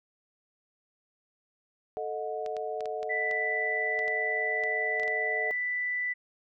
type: chord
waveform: sine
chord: D# diminished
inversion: second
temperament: equal with one note detuned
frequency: 440 / 622.3 / 727.3 Hz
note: A4 / D#5 / F#5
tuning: 0 / 0 / -30 cents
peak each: -35 / -36 / -36 dBFS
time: 1.97-5.51 s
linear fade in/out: 0 ms
type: clicks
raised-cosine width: 0.2 ms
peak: -27 dBFS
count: 12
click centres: 2.462 / 2.567 / 2.807 / 2.857 / 3.03 / 3.312 / 3.991 / 4.08 / 4.637 / 4.998 / 5.033 / 5.079 s
type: tone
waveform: sine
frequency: 1982 Hz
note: B6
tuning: 6 cents sharp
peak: -28 dBFS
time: 3.09-6.14 s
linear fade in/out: 20 ms
effects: none